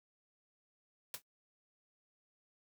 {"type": "noise with exponential decay", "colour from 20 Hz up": "white", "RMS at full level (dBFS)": -38, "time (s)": [1.14, 1.22], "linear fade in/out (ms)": 1, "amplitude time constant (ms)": 17, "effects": ["noise-tail reverb RT60 0.1 s tail -21 dB re dry"]}